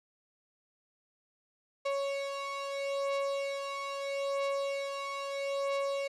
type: beating tone pair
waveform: 35% pulse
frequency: 554.4 / 555.17 Hz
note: C#5 / C#5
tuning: 0 / +3 cents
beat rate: 0.77 Hz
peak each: -36 / -32 dBFS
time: 1.85-6.08 s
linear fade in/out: 10 ms
effects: low-pass 6000 Hz 12 dB/octave